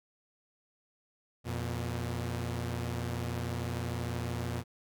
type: tone pair together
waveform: sawtooth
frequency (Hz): 86.46 / 119.5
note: F2 / A#2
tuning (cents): -17 / +43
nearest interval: tritone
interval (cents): 560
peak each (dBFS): -33 / -31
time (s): 1.44-4.64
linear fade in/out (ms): 50
effects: none